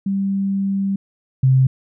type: tone pair in turn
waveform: sine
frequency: 196 / 131.27 Hz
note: G3 / C3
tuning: 0 / +6 cents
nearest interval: perfect fifth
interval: 694 cents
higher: first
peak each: -17 / -10 dBFS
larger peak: second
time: 0.06-0.96 / 1.43-1.67 s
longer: first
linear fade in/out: 5 ms
effects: none